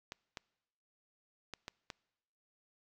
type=clicks; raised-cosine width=0.2 ms; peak=-25 dBFS; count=5; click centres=0.121 / 0.372 / 1.537 / 1.681 / 1.902 s; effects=noise-tail reverb RT60 1.0 s tail -25 dB re dry